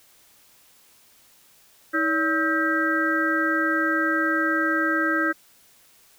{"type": "tone cluster", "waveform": "sine", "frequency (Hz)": [320.2, 572, 1291, 1575, 1926], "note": ["D#4", "D5", "E6", "G6", "B6"], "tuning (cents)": [50, -46, -37, 8, -44], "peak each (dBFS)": [-25, -31, -27, -23, -31], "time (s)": [1.93, 5.33], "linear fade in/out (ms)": 20, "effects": ["white hiss -56 dBFS RMS until 6.18 s"]}